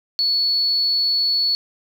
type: tone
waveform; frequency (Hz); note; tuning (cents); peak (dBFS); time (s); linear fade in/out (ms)
sine; 4414; C#8; -8; -16; 0.19-1.55; 0
effects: 7-bit